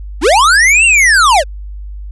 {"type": "linear two-way sweep", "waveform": "square", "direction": "up then down", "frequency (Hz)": [233.1, 2794, 487.3], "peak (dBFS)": -6, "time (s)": [0.21, 1.44], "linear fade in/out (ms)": 50, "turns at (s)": 0.85, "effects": ["added 50 Hz sine -23 dBFS peak until 2.11 s", "resampled to 24000 Hz"]}